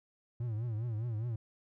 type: tone with vibrato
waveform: triangle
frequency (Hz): 113.6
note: A#2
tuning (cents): -44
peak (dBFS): -31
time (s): 0.4-1.36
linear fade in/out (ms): 5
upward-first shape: triangle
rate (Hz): 4.9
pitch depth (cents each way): 160
effects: none